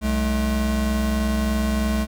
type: tone pair together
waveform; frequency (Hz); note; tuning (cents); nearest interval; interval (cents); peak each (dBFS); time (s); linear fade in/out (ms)
square; 63.7 / 214.3; C2 / A3; -46 / -45; octave + major sixth; 2101; -23; 0.01-2.07; 50
effects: none